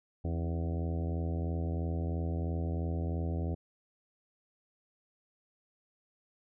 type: harmonic tone with a mistuned harmonic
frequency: 83 Hz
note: E2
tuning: 12 cents sharp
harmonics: 1 / 2 / 3 / 4 / 5 / 6 / 7 / 8 / 9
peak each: -32 / -38 / -42 / -44 / -46 / -48 / -49 / -50 / -51 dBFS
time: 0.24-3.55 s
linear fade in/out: 10 ms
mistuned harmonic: 3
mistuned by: +74 cents
effects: none